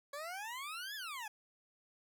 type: exponential two-way sweep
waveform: 20% pulse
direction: up then down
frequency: 554.4 to 1760 to 815 Hz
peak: -37 dBFS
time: 0.13-1.28 s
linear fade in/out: 5 ms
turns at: 0.95 s
effects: none